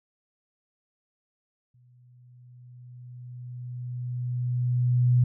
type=tone with exponential growth; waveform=sine; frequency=123.47 Hz; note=B2; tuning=in tune; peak=-16 dBFS; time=1.74-5.24 s; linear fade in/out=5 ms; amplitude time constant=760 ms; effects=none